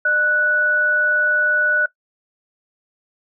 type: tone pair together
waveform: sine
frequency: 604.1 / 1478 Hz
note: D5 / F#6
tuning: +49 / -2 cents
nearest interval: octave + minor third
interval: 1549 cents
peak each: -26 / -14 dBFS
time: 0.05-1.86 s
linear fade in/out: 5 ms
effects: noise-tail reverb RT60 0.1 s tail -19 dB re dry